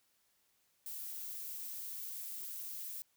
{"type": "noise", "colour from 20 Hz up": "violet", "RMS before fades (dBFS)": -44, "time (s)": [0.86, 3.02], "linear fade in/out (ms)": 0, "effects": ["white hiss -75 dBFS RMS until 3.16 s"]}